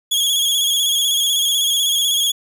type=tone with vibrato; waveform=sawtooth; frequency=3322 Hz; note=G#7; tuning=in tune; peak=-12 dBFS; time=0.11-2.32 s; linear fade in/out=10 ms; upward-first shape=square; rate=16 Hz; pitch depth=38 cents each way; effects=none